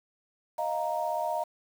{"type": "chord", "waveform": "sine", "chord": "Eb suspended second", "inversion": "none", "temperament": "equal", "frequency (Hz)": [622.3, 698.5, 932.3], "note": ["Eb5", "F5", "Bb5"], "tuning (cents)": [0, 0, 0], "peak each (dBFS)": -32, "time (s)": [0.58, 1.44], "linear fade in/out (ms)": 10, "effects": ["8-bit"]}